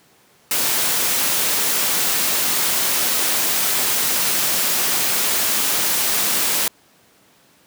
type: noise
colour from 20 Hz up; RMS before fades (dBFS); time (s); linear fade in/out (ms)
white; -19; 0.51-6.68; 2
effects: pink hiss -54 dBFS RMS until 7.66 s + high-pass 150 Hz 12 dB/octave